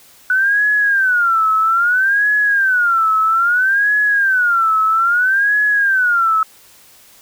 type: tone with vibrato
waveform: sine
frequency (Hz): 1480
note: F#6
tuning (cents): 0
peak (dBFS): -11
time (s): 0.3-6.43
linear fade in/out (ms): 2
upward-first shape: sine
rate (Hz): 0.61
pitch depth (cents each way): 230
effects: white hiss -46 dBFS RMS until 7.21 s